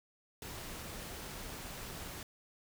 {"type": "noise", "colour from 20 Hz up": "pink", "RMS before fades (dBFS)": -45, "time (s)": [0.42, 2.23], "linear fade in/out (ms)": 2, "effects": []}